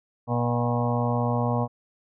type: harmonic tone with a mistuned harmonic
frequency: 120.4 Hz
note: B2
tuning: 44 cents flat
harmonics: 1 / 2 / 4 / 5 / 6 / 7 / 8 / 9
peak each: -25 / -28 / -31 / -32 / -33 / -33 / -34 / -35 dBFS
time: 0.27-1.68 s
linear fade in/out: 50 ms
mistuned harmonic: 7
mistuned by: -51 cents
effects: none